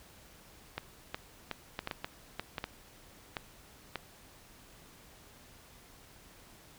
clicks, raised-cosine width 0.3 ms, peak -19 dBFS, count 12, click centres 0.78 / 1.145 / 1.513 / 1.791 / 1.874 / 1.912 / 2.045 / 2.396 / 2.582 / 2.641 / 3.368 / 3.957 s, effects pink hiss -57 dBFS RMS until 6.78 s

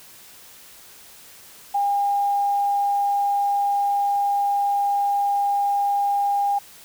sine tone, 807 Hz, G#5, 50 cents flat, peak -18 dBFS, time 1.74-6.59 s, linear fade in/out 10 ms, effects white hiss -46 dBFS RMS until 6.84 s

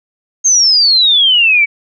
sine exponential sweep, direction down, 6490 to 2252 Hz, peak -6 dBFS, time 0.44-1.66 s, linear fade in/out 20 ms, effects none

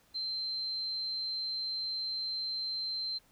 sine tone, 4119 Hz, C8, 28 cents flat, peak -33 dBFS, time 0.14-3.19 s, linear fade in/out 20 ms, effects pink hiss -66 dBFS RMS until 3.31 s

